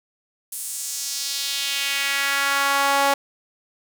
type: tone with high-pass filter sweep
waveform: sawtooth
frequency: 278.6 Hz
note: C#4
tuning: 9 cents sharp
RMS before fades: -23 dBFS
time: 0.52-3.14 s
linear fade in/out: 5 ms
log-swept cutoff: 10000 to 720 Hz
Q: 1.7
effects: none